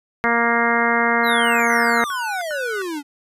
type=harmonic tone; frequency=234.1 Hz; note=A#3; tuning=8 cents sharp; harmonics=1 / 2 / 3 / 4 / 5 / 6 / 7 / 8 / 9; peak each=-24 / -24 / -24 / -24 / -24 / -24 / -24 / -24 / -24 dBFS; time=0.24-2.04 s; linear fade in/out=0 ms
type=exponential sweep; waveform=square; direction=down; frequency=4186 to 277.2 Hz; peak=-25 dBFS; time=1.23-3.03 s; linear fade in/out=50 ms
type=tone bursts; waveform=sine; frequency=1480 Hz; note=F#6; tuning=in tune; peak=-25 dBFS; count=4; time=1.29-2.818 s; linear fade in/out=0 ms; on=310 ms; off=96 ms
effects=resampled to 32000 Hz